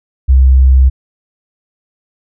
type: tone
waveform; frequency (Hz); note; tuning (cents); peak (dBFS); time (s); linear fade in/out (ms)
sine; 65.41; C2; 0; -3; 0.28-0.9; 20
effects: none